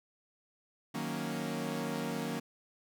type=chord; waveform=sawtooth; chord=D# minor seventh; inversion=none; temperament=equal; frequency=155.56 / 185 / 233.1 / 277.2 Hz; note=D#3 / F#3 / A#3 / C#4; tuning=0 / 0 / 0 / 0 cents; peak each=-37 / -37 / -34 / -37 dBFS; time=0.94-2.4 s; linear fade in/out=10 ms; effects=none